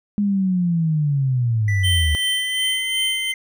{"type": "linear sweep", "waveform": "sine", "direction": "down", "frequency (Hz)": [207.5, 72.5], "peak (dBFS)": -16, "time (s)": [0.18, 2.15], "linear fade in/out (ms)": 0}
{"type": "tone with pitch glide", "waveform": "triangle", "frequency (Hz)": [1975.5, 2076], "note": ["B6", "C7"], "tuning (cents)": [0, -14], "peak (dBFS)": -23, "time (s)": [1.68, 3.34], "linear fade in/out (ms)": 2, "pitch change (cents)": 86, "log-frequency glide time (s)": [2.32, 3]}
{"type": "tone with tremolo", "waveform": "square", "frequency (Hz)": 3100, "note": "G7", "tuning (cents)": -20, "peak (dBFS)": -19, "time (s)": [1.83, 3.33], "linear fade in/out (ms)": 20, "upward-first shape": "sine", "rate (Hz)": 2.7, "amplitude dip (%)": 50}
{"effects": []}